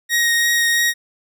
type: tone with vibrato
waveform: sawtooth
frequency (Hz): 1876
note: A#6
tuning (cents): +11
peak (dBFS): -11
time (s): 0.09-0.94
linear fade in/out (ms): 50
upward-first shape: triangle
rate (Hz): 3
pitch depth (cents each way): 12
effects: none